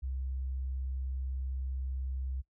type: tone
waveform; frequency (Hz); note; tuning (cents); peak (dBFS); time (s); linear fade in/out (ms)
sine; 65.41; C2; 0; -33; 0.02-2.42; 20
effects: noise-tail reverb RT60 0.1 s tail -20 dB re dry

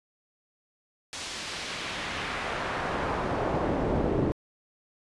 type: noise with band-pass filter sweep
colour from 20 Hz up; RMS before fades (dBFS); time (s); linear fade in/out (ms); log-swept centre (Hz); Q
brown; -30; 1.13-4.32; 0; 5900 to 350; 0.9
effects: resampled to 24000 Hz

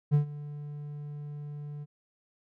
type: tone with ADSR envelope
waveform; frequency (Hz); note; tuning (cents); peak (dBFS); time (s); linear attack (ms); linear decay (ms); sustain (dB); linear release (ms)
triangle; 146.83; D3; 0; -16; 0.11-1.86; 32; 110; -19; 34
effects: none

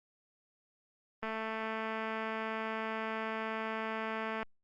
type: click train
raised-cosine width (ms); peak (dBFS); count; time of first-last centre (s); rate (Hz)
0.5; -23; 708; 1.23-4.429; 221
effects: Opus 32 kbps

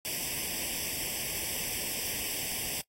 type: noise with comb filter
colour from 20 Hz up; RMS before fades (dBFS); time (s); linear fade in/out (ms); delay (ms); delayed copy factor
white; -34; 0.05-2.81; 0; 0.37; +0.95
effects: noise-tail reverb RT60 0.1 s tail -23 dB re dry + AAC 48 kbps

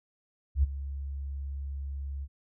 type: tone with ADSR envelope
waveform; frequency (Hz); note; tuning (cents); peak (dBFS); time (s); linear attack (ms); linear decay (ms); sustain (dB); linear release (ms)
sine; 69.3; C#2; 0; -18; 0.55-2.28; 82; 21; -15; 50
effects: none

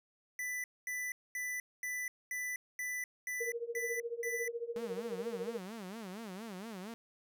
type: tone bursts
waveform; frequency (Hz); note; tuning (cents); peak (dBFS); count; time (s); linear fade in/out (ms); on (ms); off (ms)
square; 1989; B6; +12; -37; 9; 0.39-4.48; 2; 250; 230
type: tone with tremolo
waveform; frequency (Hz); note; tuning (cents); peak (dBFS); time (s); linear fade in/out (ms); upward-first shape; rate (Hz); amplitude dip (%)
sine; 469.2; A#4; +11; -33; 3.4-5.58; 10; triangle; 14; 95
type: tone with vibrato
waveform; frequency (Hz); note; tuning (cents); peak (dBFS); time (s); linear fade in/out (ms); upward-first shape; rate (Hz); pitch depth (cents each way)
sawtooth; 204.9; G#3; -23; -39; 4.76-6.94; 0; sine; 4.3; 220
effects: none

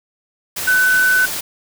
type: tone in noise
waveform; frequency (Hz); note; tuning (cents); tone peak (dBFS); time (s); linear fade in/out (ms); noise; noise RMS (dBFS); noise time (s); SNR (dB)
sine; 1505; F#6; +29; -11; 0.67-1.26; 10; white; -24; 0.56-1.41; +10
effects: none

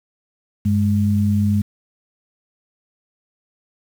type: tone pair together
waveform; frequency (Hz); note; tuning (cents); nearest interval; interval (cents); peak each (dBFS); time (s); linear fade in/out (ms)
sine; 98 / 207.2; G2 / G#3; 0 / -4; octave + minor second; 1296; -17; 0.65-1.62; 10
effects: 7-bit

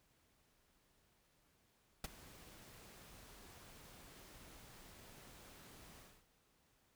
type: noise with ADSR envelope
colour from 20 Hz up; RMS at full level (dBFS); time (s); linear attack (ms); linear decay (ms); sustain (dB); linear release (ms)
pink; -41; 2.04-6.26; 3; 23; -18; 280
effects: pink hiss -75 dBFS RMS until 6.95 s

